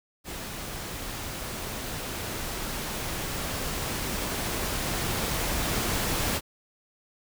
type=noise with level ramp; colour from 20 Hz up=pink; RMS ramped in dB=-37 to -27 dBFS; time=0.24-6.41 s; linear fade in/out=50 ms; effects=none